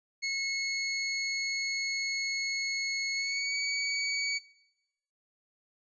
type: tone with pitch glide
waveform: 25% pulse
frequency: 2183 to 2261 Hz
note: C#7 to C#7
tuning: -27 to +34 cents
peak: -26 dBFS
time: 0.22-4.39 s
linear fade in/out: 20 ms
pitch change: +61 cents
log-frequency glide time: 3.14-3.54 s
effects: noise-tail reverb RT60 0.9 s tail -19 dB re dry + resampled to 22050 Hz